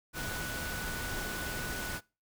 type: tone in noise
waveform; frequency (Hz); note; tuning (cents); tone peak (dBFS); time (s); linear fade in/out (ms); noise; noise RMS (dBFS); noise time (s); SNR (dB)
sine; 1480; F#6; 0; -40; 0.13-2.01; 50; pink; -38; 0.13-2.01; -5
effects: noise-tail reverb RT60 0.3 s tail -23 dB re dry